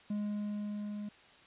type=tone with level ramp; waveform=triangle; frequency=207.7 Hz; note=G#3; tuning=in tune; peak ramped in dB=-30 to -36 dBFS; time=0.1-1.09 s; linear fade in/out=5 ms; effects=white hiss -59 dBFS RMS until 1.46 s + resampled to 8000 Hz